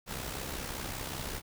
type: noise with amplitude modulation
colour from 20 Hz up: pink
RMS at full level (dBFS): -36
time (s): 0.06-1.42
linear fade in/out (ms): 50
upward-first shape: sine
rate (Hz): 65.3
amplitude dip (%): 55
effects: none